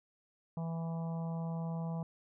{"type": "harmonic tone", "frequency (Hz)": 165.1, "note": "E3", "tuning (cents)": 3, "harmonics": [1, 3, 4, 5, 6, 7], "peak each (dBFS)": [-35, -50, -48, -50, -52, -59], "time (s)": [0.57, 2.03], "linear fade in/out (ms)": 2, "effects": []}